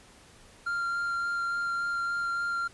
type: tone with vibrato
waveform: triangle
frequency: 1389 Hz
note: F6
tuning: 10 cents flat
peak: -26 dBFS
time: 0.66-2.68 s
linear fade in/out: 10 ms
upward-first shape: sine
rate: 3.5 Hz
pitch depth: 9 cents each way
effects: pink hiss -55 dBFS RMS until 2.73 s + resampled to 24000 Hz